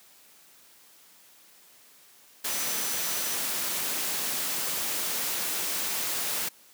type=tone in noise; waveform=sine; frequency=5990 Hz; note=F#8; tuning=20 cents sharp; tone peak=-38 dBFS; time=2.49-3.35 s; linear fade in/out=10 ms; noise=white; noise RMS=-30 dBFS; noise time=2.44-6.49 s; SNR=-11 dB; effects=white hiss -56 dBFS RMS until 6.73 s + high-pass 150 Hz 12 dB/octave